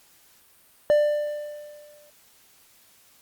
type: tone with exponential decay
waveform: triangle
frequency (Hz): 593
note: D5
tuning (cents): +17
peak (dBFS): -12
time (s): 0.9-2.1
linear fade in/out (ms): 0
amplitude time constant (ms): 260
effects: white hiss -57 dBFS RMS until 3.21 s + Opus 48 kbps